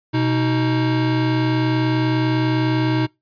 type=tone pair together; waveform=square; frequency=124.7 / 314.2 Hz; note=B2 / D#4; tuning=+17 / +17 cents; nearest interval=octave + major third; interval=1600 cents; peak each=-20 dBFS; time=0.13-3.07 s; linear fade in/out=20 ms; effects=noise-tail reverb RT60 0.2 s tail -24 dB re dry + resampled to 11025 Hz